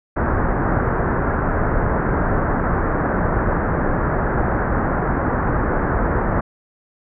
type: low-pass noise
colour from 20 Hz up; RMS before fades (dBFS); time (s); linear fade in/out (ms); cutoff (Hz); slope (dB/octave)
pink; -19; 0.16-6.41; 10; 1700; 48
effects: none